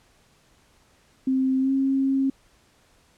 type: tone with pitch glide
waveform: sine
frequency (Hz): 262.7 to 269.5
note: C4 to C#4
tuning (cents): +7 to -49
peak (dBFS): -19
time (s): 1.27-2.3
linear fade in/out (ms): 5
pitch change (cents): +44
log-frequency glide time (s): 1.6-1.71
effects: pink hiss -60 dBFS RMS until 3.17 s + low-pass 10000 Hz 12 dB/octave